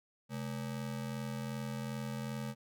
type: ring-modulated tone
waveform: square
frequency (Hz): 174.61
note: F3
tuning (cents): 0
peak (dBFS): -35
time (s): 0.29-2.55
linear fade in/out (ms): 50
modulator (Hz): 41.3
effects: none